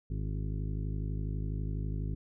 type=harmonic tone with a mistuned harmonic; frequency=52.1 Hz; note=G#1; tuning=6 cents sharp; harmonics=1 / 2 / 3 / 4 / 5 / 6 / 7 / 8; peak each=-34 / -37 / -39 / -50 / -46 / -52 / -53 / -54 dBFS; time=0.1-2.15 s; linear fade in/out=5 ms; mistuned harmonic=6; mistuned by=+50 cents; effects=none